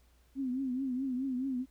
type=tone with vibrato; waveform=sine; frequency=260 Hz; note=C4; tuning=11 cents flat; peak=-31 dBFS; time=0.35-1.66 s; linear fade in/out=50 ms; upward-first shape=triangle; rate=4.7 Hz; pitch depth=110 cents each way; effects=added 60 Hz sine -63 dBFS peak until 1.7 s + pink hiss -70 dBFS RMS until 1.7 s